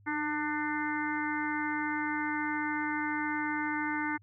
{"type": "harmonic tone with a mistuned harmonic", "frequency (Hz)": 298.8, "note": "D4", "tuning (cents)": 30, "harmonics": [1, 3, 4, 5, 6, 7], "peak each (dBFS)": [-34, -36, -42, -37, -39, -38], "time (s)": [0.06, 4.18], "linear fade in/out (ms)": 20, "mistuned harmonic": 1, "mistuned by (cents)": 25, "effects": ["added 101 Hz sine -57 dBFS peak until 4.22 s"]}